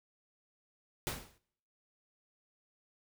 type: noise with exponential decay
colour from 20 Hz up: pink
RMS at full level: -33 dBFS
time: 1.07-1.38 s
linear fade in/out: 0 ms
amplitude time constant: 66 ms
effects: noise-tail reverb RT60 0.7 s tail -24 dB re dry